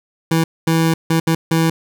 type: tone bursts at uneven times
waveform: 25% pulse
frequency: 163.2 Hz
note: E3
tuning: 17 cents flat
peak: -9 dBFS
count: 5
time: 0.31-0.44 / 0.67-0.94 / 1.1-1.2 / 1.27-1.35 / 1.51-1.7 s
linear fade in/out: 5 ms
effects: none